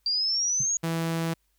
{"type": "exponential sweep", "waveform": "sine", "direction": "up", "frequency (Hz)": [4699, 6730], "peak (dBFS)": -23, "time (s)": [0.06, 0.77], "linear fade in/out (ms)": 2}
{"type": "tone with exponential decay", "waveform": "sine", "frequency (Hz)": 138.7, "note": "C#3", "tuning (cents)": 1, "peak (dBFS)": -28, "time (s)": [0.6, 0.67], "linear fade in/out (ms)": 5, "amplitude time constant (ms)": 15}
{"type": "tone", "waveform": "sawtooth", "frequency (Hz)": 164.81, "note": "E3", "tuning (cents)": 0, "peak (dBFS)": -22, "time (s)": [0.83, 1.34], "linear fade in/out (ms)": 10}
{"effects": ["added 50 Hz sine -70 dBFS peak until 1.58 s", "white hiss -73 dBFS RMS until 1.58 s"]}